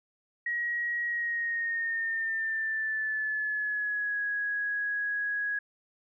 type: tone with pitch glide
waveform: sine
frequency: 1900 to 1663.6 Hz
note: A#6 to G#6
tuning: +33 to +2 cents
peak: -28 dBFS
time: 0.46-5.59 s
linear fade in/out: 5 ms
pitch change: -231 cents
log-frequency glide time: 1.06-4.2 s
effects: none